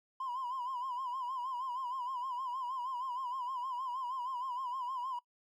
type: tone with vibrato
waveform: triangle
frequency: 1014 Hz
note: B5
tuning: 45 cents sharp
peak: -33 dBFS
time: 0.2-5.19 s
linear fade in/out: 5 ms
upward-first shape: sine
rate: 6.4 Hz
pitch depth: 99 cents each way
effects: noise-tail reverb RT60 0.1 s tail -22 dB re dry + tanh soft clip ceiling -31 dBFS